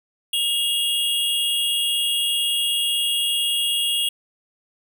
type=tone pair together; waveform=square; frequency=2834 / 3317 Hz; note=F7 / G#7; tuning=+25 / -3 cents; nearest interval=minor third; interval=272 cents; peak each=-23 dBFS; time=0.33-4.09 s; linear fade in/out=5 ms; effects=none